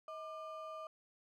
triangle ring-modulated tone, 915 Hz, A#5, 32 cents flat, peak -39 dBFS, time 0.08-0.87 s, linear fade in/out 2 ms, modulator 281 Hz, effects none

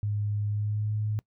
sine tone with pitch glide, 103.83 to 106.5 Hz, G#2 to G#2, 0 to +44 cents, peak -26 dBFS, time 0.03-1.19 s, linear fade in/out 0 ms, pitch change +44 cents, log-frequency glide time 0.48-0.93 s, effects noise-tail reverb RT60 0.1 s tail -23 dB re dry

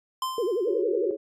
square tone with exponential decay, 1039 Hz, C6, 12 cents flat, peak -25 dBFS, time 0.22-0.82 s, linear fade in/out 2 ms, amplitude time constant 130 ms
sine tone with vibrato, 415.3 Hz, G#4, in tune, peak -23 dBFS, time 0.38-1.11 s, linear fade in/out 2 ms, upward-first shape sine, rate 11 Hz, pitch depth 290 cents each way
sine chord, A major seventh, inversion second, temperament just, 330 / 412.5 / 440 / 550 Hz, E4 / G#4 / A4 / C#5, +2 / -12 / 0 / -14 cents, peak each -34 / -31 / -35 / -34 dBFS, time 0.66-1.17 s, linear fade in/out 20 ms
effects resampled to 32000 Hz

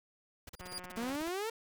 pink noise bursts, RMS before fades -47 dBFS, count 14, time 0.47-1.286 s, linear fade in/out 5 ms, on 23 ms, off 38 ms
30% pulse tone with exponential growth, 4823 Hz, D8, 45 cents sharp, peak -33 dBFS, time 0.54-0.78 s, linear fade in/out 0 ms, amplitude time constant 51 ms
click train, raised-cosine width 0.5 ms, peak -34 dBFS, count 95, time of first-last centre 0.61-1.129 s, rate 181 Hz
sawtooth exponential sweep, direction up, 221.3 to 466.2 Hz, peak -31 dBFS, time 0.97-1.5 s, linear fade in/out 5 ms
effects none

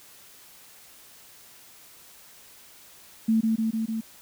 sine tone with echo, 222.7 Hz, A3, 21 cents sharp, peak -18 dBFS, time 3.28-3.41 s, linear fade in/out 10 ms, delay 150 ms, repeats 4, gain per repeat -2 dB, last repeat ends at 4.01 s, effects white hiss -51 dBFS RMS until 4.21 s

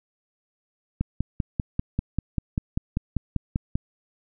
click train, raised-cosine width 5 ms, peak -11 dBFS, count 15, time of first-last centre 1.01-3.755 s, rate 5.1 Hz, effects none

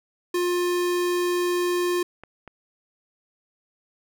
square tone, 354.1 Hz, F4, 24 cents sharp, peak -22 dBFS, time 0.34-2.03 s, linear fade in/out 5 ms
clicks, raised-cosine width 0.5 ms, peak -26 dBFS, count 2, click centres 2.236 / 2.477 s
effects none

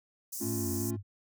pink high-pass noise, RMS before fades -39 dBFS, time 0.32-0.91 s, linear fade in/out 10 ms, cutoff 5600 Hz, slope 48 dB/octave
triangle chord, A augmented, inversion none, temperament equal, 220 / 277.2 / 349.2 Hz, A3 / C#4 / E#4, 0 / 0 / 0 cents, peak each -35 dBFS, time 0.4-0.97 s, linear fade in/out 20 ms
sine tone with vibrato, 100 Hz, G2, 35 cents sharp, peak -35 dBFS, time 0.42-1.03 s, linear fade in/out 50 ms, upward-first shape triangle, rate 2.6 Hz, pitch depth 190 cents each way
effects none

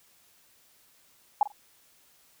sine tone with echo, 830.6 Hz, G#5, in tune, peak -17 dBFS, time 1.41-1.43 s, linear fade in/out 2 ms, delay 45 ms, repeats 2, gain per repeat -15 dB, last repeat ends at 1.52 s, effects white hiss -62 dBFS RMS until 2.4 s

